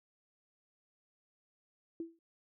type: tone with exponential decay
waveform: sine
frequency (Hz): 331.4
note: E4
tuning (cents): +9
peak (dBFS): -34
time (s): 2-2.19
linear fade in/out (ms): 2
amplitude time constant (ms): 40
effects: none